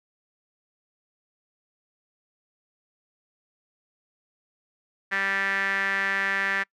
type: tone with band-pass filter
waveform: sawtooth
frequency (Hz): 195.7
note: G3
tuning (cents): -3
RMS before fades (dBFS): -26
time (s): 5.11-6.64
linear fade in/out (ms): 20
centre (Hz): 1800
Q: 6.2
effects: noise-tail reverb RT60 0.1 s tail -25 dB re dry